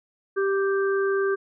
harmonic tone, 392 Hz, G4, in tune, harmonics 1 / 3 / 4, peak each -21 / -32 / -30 dBFS, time 0.36-1.36 s, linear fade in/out 20 ms, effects none

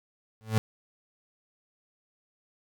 35% pulse tone with exponential growth, 110 Hz, A2, in tune, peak -17 dBFS, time 0.41-0.58 s, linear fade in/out 0 ms, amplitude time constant 36 ms, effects none

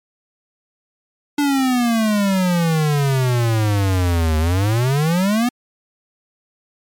square exponential two-way sweep, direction down then up, 293.7 to 76.9 to 250.7 Hz, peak -15 dBFS, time 1.38-5.49 s, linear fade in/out 5 ms, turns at 4.38 s, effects MP3 96 kbps

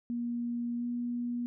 sine tone with pitch glide, 238.2 to 241 Hz, A#3 to B3, +38 to -42 cents, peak -31 dBFS, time 0.1-1.46 s, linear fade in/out 0 ms, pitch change +20 cents, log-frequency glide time 0.77-0.85 s, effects none

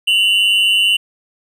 triangle tone pair together, 2775 / 2977 Hz, F7 / F#7, -12 / +10 cents, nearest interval minor second, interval 122 cents, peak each -12 dBFS, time 0.07-0.97 s, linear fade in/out 10 ms, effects none

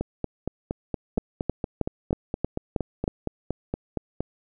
two click trains, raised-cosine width 2 ms, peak -13 / -10 dBFS, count 19 / 7, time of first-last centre 0.01-4.206 / 1.18-3.079 s, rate 4.29 / 3.16 Hz, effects none

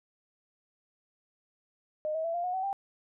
sine tone with pitch steps, 614 / 640.1 / 667.3 / 695.6 / 725.1 / 755.9 / 788 Hz, D#5 / D#5 / E5 / F5 / F#5 / F#5 / G5, -23 / +49 / +21 / -7 / -35 / +37 / +9 cents, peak -29 dBFS, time 2.05-2.729 s, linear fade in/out 0 ms, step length 97 ms, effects none

